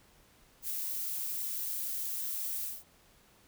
violet noise with ADSR envelope, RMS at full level -34 dBFS, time 0.62-2.84 s, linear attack 75 ms, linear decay 18 ms, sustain -2 dB, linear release 210 ms, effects pink hiss -63 dBFS RMS until 3.47 s

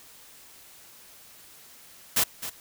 white noise with echo, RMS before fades -22 dBFS, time 2.16-2.24 s, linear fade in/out 10 ms, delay 260 ms, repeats 1, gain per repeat -12 dB, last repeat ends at 2.5 s, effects white hiss -51 dBFS RMS until 2.6 s

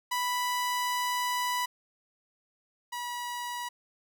sawtooth tone pair in turn, 987.8 / 969.7 Hz, B5 / B5, 0 / -32 cents, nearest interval unison, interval 32 cents, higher first, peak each -24 / -30 dBFS, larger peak first, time 0.11-1.66 / 2.92-3.69 s, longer first, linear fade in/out 10 ms, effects none

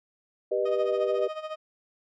sine chord, G augmented, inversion none, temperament just, 392 / 490 / 612.5 Hz, G4 / B4 / D#5, 0 / -14 / -27 cents, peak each -28 dBFS, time 0.51-1.28 s, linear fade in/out 10 ms
30% pulse tone with tremolo, 622.3 Hz, D#5, in tune, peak -28 dBFS, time 0.65-1.56 s, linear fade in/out 10 ms, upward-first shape sine, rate 14 Hz, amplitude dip 75%
effects low-pass 3000 Hz 12 dB/octave

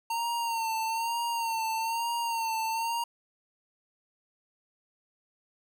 square tone with vibrato, 915 Hz, A#5, 32 cents flat, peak -29 dBFS, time 0.1-3.04 s, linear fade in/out 5 ms, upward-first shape sine, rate 1.1 Hz, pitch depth 47 cents each way, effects none

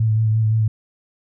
sine tone with vibrato, 110 Hz, A2, in tune, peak -14 dBFS, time 0-0.68 s, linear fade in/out 5 ms, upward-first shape sine, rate 5.8 Hz, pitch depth 26 cents each way, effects none

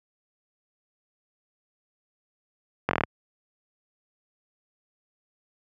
slowing click train, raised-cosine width 0.5 ms, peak -7 dBFS, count 7, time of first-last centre 2.89-3.036 s, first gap 21 ms, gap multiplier 1.06, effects high-pass 80 Hz 12 dB/octave

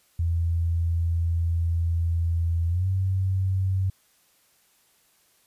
sine tone with pitch glide, 84 to 94.83 Hz, E2 to F#2, +33 to +43 cents, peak -21 dBFS, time 0.19-3.9 s, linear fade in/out 5 ms, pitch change +210 cents, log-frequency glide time 2.68-2.87 s, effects white hiss -63 dBFS RMS until 5.46 s + resampled to 32000 Hz

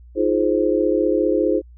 sine chord, F minor seventh, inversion third, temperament just, 314.3 / 349.2 / 419.1 / 523.8 Hz, Eb4 / F4 / Ab4 / C5, +18 / 0 / +16 / +2 cents, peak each -21 dBFS, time 0.15-1.62 s, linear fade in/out 50 ms, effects added 60 Hz sine -41 dBFS peak until 1.77 s

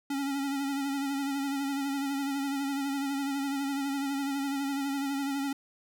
square tone with vibrato, 277.2 Hz, C#4, in tune, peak -30 dBFS, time 0.1-5.53 s, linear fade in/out 5 ms, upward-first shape sine, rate 12 Hz, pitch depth 39 cents each way, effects none

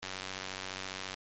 click train, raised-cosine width 0.2 ms, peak -20 dBFS, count 106, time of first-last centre 0.03-1.141 s, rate 94.5 Hz, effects MP3 32 kbps

